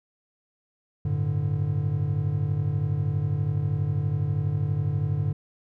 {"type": "chord", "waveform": "triangle", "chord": "G suspended second", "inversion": "none", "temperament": "equal with one note detuned", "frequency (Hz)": [97.72, 110, 146.83], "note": ["G2", "A2", "D3"], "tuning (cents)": [-5, 0, 0], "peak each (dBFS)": [-26, -27, -24], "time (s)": [1.05, 5.33], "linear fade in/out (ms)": 5, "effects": []}